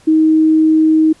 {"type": "tone", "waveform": "sine", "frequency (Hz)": 315.1, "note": "D#4", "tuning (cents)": 22, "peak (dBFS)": -7, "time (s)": [0.07, 1.13], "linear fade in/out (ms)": 10, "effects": ["pink hiss -48 dBFS RMS until 1.2 s", "resampled to 24000 Hz"]}